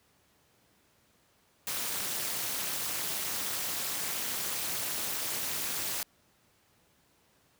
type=noise with amplitude modulation; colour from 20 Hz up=white; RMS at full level=-30 dBFS; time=1.67-6.03 s; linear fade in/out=2 ms; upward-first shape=sine; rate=233 Hz; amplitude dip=90%; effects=pink hiss -67 dBFS RMS until 7.59 s + high-pass 80 Hz 12 dB/octave